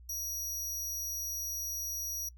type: tone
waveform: sawtooth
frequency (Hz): 5770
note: F#8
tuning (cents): -44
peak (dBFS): -32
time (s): 0.09-2.29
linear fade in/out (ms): 5
effects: noise-tail reverb RT60 0.1 s tail -26 dB re dry + added 60 Hz sine -50 dBFS peak until 2.37 s